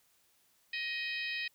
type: harmonic tone with a mistuned harmonic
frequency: 627 Hz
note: D#5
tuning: 13 cents sharp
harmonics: 3 / 4 / 5 / 6 / 7 / 8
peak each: -39 / -38 / -44 / -44 / -48 / -47 dBFS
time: 0.73-1.48 s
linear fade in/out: 5 ms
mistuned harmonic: 6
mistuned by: +53 cents
effects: white hiss -70 dBFS RMS until 1.54 s